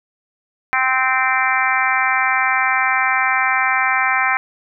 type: harmonic tone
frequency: 260 Hz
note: C4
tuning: 11 cents flat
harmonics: 3 / 4 / 5 / 6 / 7 / 8 / 9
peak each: -22 / -22 / -22 / -22 / -22 / -22 / -22 dBFS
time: 0.73-4.37 s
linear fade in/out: 0 ms
effects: none